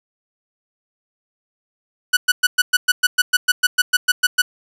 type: tone bursts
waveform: sawtooth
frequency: 1481 Hz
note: F#6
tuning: 1 cent sharp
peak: -7 dBFS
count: 16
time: 2.13-4.42 s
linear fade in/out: 10 ms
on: 40 ms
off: 110 ms
effects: resampled to 32000 Hz + 7-bit